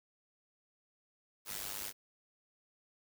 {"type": "noise with amplitude modulation", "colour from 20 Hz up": "white", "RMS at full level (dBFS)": -38, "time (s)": [1.45, 1.93], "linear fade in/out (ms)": 50, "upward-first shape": "sine", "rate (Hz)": 100, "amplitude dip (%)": 85, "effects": []}